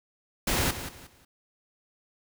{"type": "noise with echo", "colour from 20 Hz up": "pink", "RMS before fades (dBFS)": -26, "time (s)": [0.47, 0.71], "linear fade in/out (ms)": 5, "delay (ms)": 180, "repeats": 3, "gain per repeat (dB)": -11, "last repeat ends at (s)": 1.25, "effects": []}